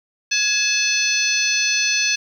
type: harmonic tone with a mistuned harmonic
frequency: 865 Hz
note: A5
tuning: 30 cents flat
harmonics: 2 / 3 / 4 / 5 / 6 / 7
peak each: -27 / -20 / -28 / -23 / -28 / -23 dBFS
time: 0.31-2.16 s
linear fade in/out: 10 ms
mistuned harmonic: 2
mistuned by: -58 cents
effects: 8-bit